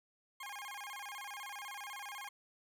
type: tone with vibrato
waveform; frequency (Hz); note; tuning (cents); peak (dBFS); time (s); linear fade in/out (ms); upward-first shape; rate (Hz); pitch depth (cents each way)
20% pulse; 932; A#5; -1; -39; 0.4-2.29; 5; square; 16; 240
effects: none